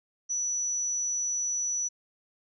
sine tone, 5920 Hz, F#8, in tune, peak -27 dBFS, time 0.29-1.89 s, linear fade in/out 20 ms, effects none

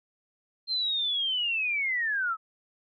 sine linear sweep, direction down, 4186 to 1266 Hz, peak -25 dBFS, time 0.67-2.37 s, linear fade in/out 50 ms, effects MP3 96 kbps

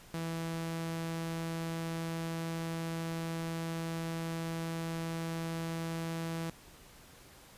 sawtooth tone, 164.81 Hz, E3, in tune, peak -31 dBFS, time 0.14-6.5 s, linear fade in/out 2 ms, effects pink hiss -56 dBFS RMS until 7.57 s + resampled to 32000 Hz

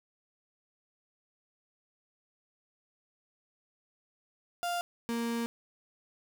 35% pulse tone pair in turn, 698.5 / 233.1 Hz, F5 / A#3, 0 / 0 cents, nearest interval octave + perfect fifth, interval 1900 cents, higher first, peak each -29 / -29 dBFS, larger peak neither, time 4.63-4.81 / 5.09-5.46 s, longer second, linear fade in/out 0 ms, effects none

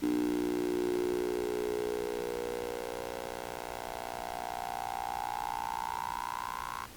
10% pulse tone with high-pass filter sweep, 60 Hz, B1, 49 cents flat, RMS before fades -35 dBFS, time 0.02-6.86 s, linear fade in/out 10 ms, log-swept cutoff 300 to 1100 Hz, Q 7.3, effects pink hiss -50 dBFS RMS until 6.96 s + Opus 48 kbps

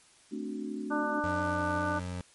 sine chord, D dominant seventh, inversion second, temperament equal, 220 / 261.6 / 293.7 / 370 Hz, A3 / C4 / D4 / F#4, 0 / 0 / 0 / 0 cents, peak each -38 / -40 / -38 / -42 dBFS, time 0.31-1.21 s, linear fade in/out 20 ms
harmonic tone, 297.7 Hz, D4, 24 cents sharp, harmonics 1 / 2 / 3 / 4 / 5, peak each -35 / -35 / -35 / -35 / -35 dBFS, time 0.9-2 s, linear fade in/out 20 ms
25% pulse tone with vibrato, 90 Hz, F#2, 47 cents flat, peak -31 dBFS, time 1.24-2.21 s, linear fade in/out 0 ms, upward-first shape triangle, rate 1.7 Hz, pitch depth 13 cents each way
effects white hiss -60 dBFS RMS until 2.34 s + MP3 48 kbps

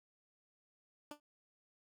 15% pulse tone with exponential decay, 295.2 Hz, D4, 9 cents sharp, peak -36 dBFS, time 1.11-1.2 s, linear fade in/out 2 ms, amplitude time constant 19 ms, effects none

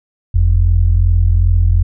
sine tone pair together, 44.75 / 87.31 Hz, F1 / F2, +43 / 0 cents, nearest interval octave, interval 1157 cents, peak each -10 dBFS, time 0.34-1.83 s, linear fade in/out 10 ms, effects tanh soft clip ceiling -1 dBFS

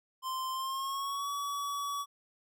square tone with pitch glide, 1042 to 1136.3 Hz, C6 to C#6, -7 to +43 cents, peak -34 dBFS, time 0.22-2.06 s, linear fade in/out 50 ms, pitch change +150 cents, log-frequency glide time 0.51-1.3 s, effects none

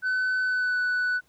sine tone with pitch glide, 1511 to 1486.8 Hz, F#6 to F#6, +36 to +8 cents, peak -20 dBFS, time 0.02-1.21 s, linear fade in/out 50 ms, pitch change -28 cents, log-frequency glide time 0.42-0.79 s, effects tanh soft clip ceiling -22 dBFS + pink hiss -65 dBFS RMS until 1.28 s

